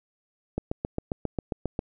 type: click train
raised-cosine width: 2 ms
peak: -14 dBFS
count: 10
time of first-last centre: 0.58-1.791 s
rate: 7.43 Hz
effects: none